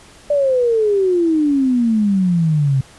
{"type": "exponential sweep", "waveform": "sine", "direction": "down", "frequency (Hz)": [593, 130.81], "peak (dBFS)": -12, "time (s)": [0.3, 2.81], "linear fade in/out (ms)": 5, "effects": ["pink hiss -44 dBFS RMS until 2.98 s", "resampled to 24000 Hz"]}